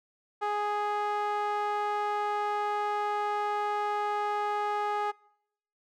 sawtooth tone with band-pass filter, 415.3 Hz, G#4, in tune, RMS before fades -30 dBFS, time 0.41-5.12 s, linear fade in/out 20 ms, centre 970 Hz, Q 2.3, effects noise-tail reverb RT60 0.8 s tail -26 dB re dry

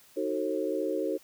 sine chord, D# diminished seventh, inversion none, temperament just, 311.1 / 373.4 / 448 / 537.6 Hz, D#4 / F#4 / A4 / C5, 0 / +16 / +31 / +47 cents, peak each -33 dBFS, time 0.16-1.18 s, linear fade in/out 20 ms, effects white hiss -58 dBFS RMS until 1.23 s

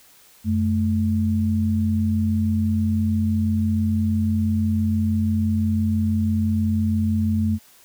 sine tone pair together, 91.45 / 217.5 Hz, F#2 / A3, -20 / -20 cents, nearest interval octave + minor third, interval 1500 cents, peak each -21 / -20 dBFS, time 0.44-7.59 s, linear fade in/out 50 ms, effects white hiss -52 dBFS RMS until 7.84 s

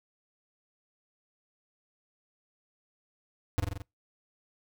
square tone with echo, 98 Hz, G2, in tune, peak -24 dBFS, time 3.58-3.6 s, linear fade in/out 0 ms, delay 44 ms, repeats 5, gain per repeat -3 dB, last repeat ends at 3.82 s, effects noise-tail reverb RT60 0.2 s tail -24 dB re dry

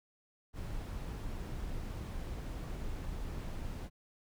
brown noise, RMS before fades -40 dBFS, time 0.53-3.9 s, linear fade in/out 50 ms, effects none

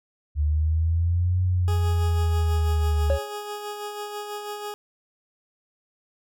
sine exponential two-way sweep, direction up then down, 73.42 to 91.8 to 73.42 Hz, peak -19 dBFS, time 0.35-3.19 s, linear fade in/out 50 ms, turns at 1.42 s
20% pulse tone with tremolo, 415.3 Hz, G#4, in tune, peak -25 dBFS, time 1.68-4.74 s, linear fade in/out 0 ms, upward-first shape sine, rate 6.1 Hz, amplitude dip 40%
triangle tone with exponential decay, 554.4 Hz, C#5, in tune, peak -17 dBFS, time 3.1-3.39 s, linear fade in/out 0 ms, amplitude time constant 61 ms
effects none

